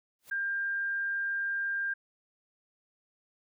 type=noise with exponential growth; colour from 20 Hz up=white; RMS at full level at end=-46 dBFS; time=0.19-0.3 s; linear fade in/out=0 ms; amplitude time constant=22 ms
type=tone; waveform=sine; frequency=1597 Hz; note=G6; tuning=32 cents sharp; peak=-29 dBFS; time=0.31-1.94 s; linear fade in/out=10 ms
effects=none

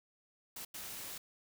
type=noise bursts at uneven times; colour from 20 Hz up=white; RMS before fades=-45 dBFS; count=2; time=0.56-0.65 / 0.74-1.18 s; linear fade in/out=5 ms; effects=none

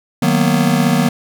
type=chord; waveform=square; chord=B major seventh; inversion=first; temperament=just; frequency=154.34 / 185.21 / 231.5 / 246.9 Hz; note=D#3 / F#3 / A#3 / B3; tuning=-14 / +2 / -12 / 0 cents; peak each=-18 dBFS; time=0.22-1.09 s; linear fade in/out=5 ms; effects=none

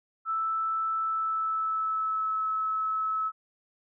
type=tone with pitch glide; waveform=sine; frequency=1318.5 to 1297.3 Hz; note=E6 to E6; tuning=0 to -28 cents; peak=-26 dBFS; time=0.25-3.32 s; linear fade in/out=50 ms; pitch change=-28 cents; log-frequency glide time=0.99-2.43 s; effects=none

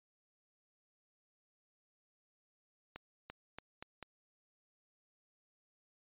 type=accelerating click train; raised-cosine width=0.3 ms; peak=-29 dBFS; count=5; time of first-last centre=2.96-4.027 s; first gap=340 ms; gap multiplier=0.84; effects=resampled to 8000 Hz

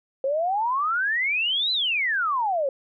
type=exponential two-way sweep; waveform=sine; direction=up then down; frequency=523.3 to 4085 to 523.3 Hz; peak=-21 dBFS; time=0.24-2.69 s; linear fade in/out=2 ms; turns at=1.72 s; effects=none

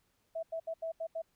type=tone bursts at uneven times; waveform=sine; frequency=654 Hz; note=E5; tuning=14 cents flat; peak=-34 dBFS; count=6; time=0.35-0.43 / 0.52-0.6 / 0.67-0.74 / 0.82-0.92 / 1-1.07 / 1.15-1.22 s; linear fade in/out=10 ms; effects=pink hiss -75 dBFS RMS until 1.35 s

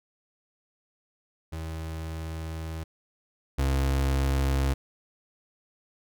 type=tone pair in turn; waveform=35% pulse; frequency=80.4 / 67.61 Hz; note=E2 / C#2; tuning=-43 / -43 cents; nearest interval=minor third; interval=300 cents; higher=first; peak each=-31 / -21 dBFS; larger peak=second; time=1.52-2.84 / 3.58-4.74 s; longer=first; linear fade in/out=10 ms; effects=none

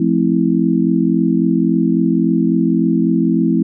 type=chord; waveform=sine; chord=F major seventh; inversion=none; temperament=just; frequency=174.61 / 218.3 / 261.9 / 327.4 Hz; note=F3 / A3 / C4 / E4; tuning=0 / -13 / +2 / -12 cents; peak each=-17 dBFS; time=0-3.63 s; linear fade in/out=5 ms; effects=none

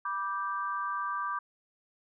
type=chord; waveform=sine; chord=G major; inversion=first; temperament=just; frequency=980 / 1176 / 1568 Hz; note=B5 / D6 / G6; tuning=-14 / +2 / 0 cents; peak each=-38 / -32 / -38 dBFS; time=0.05-1.39 s; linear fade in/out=5 ms; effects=none

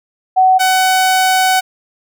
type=tone pair in turn; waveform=sine / sawtooth; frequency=750 / 750 Hz; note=F#5 / F#5; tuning=+23 / +23 cents; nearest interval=unison; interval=0 cents; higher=neither; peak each=-6 dBFS; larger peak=neither; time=0.36-0.59 / 0.59-1.61 s; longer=second; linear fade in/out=20 ms; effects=none

